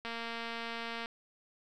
click train, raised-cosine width 0.3 ms, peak -24 dBFS, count 234, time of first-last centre 0.05-1.059 s, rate 231 Hz, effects none

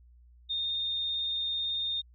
sine tone with vibrato, 3659 Hz, A#7, 33 cents flat, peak -29 dBFS, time 0.49-2.02 s, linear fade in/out 20 ms, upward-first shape triangle, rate 18 Hz, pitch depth 12 cents each way, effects added 60 Hz sine -54 dBFS peak until 2.14 s

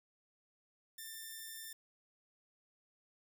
5% pulse tone, 1788 Hz, A6, 27 cents sharp, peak -35 dBFS, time 0.98-1.73 s, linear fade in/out 5 ms, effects none

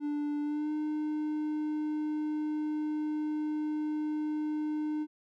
triangle tone with pitch glide, 293.7 to 304.1 Hz, D4 to D#4, 0 to -40 cents, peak -28 dBFS, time 0-5.07 s, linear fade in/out 50 ms, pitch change +60 cents, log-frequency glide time 0.42-0.72 s, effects none

